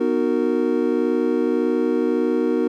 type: chord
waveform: triangle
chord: B major seventh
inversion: none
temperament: just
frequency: 246.9 / 308.7 / 370.4 / 463 Hz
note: B3 / D#4 / F#4 / A#4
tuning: 0 / -14 / +2 / -12 cents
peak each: -21 dBFS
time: 0-2.68 s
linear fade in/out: 10 ms
effects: none